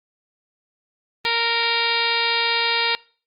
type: harmonic tone with a mistuned harmonic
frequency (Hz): 464.9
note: A#4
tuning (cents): -5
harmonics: 1 / 2 / 3 / 4 / 5 / 6 / 7 / 8 / 9 / 10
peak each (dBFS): -30 / -26 / -30 / -28 / -25 / -28 / -30 / -25 / -27 / -30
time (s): 1.25-2.95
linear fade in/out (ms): 0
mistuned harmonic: 10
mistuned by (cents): +55
effects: noise-tail reverb RT60 0.4 s tail -23 dB re dry + Opus 32 kbps